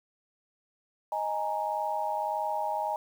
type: chord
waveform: sine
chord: D# suspended fourth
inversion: none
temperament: equal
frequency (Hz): 622.3 / 830.6 / 932.3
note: D#5 / G#5 / A#5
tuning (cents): 0 / 0 / 0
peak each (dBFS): -34 / -31 / -33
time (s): 1.12-2.96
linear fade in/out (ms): 2
effects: 9-bit